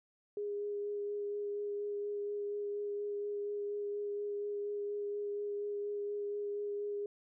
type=tone with vibrato; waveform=sine; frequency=410.3 Hz; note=G#4; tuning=21 cents flat; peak=-35 dBFS; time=0.37-7.06 s; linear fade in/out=2 ms; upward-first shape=sine; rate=4.2 Hz; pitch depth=11 cents each way; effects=none